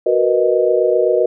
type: chord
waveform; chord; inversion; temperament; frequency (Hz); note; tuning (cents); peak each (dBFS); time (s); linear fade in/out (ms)
sine; B major seventh; second; equal; 370 / 466.2 / 493.9 / 622.3; F#4 / A#4 / B4 / D#5; 0 / 0 / 0 / 0; -17; 0.06-1.26; 5
effects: none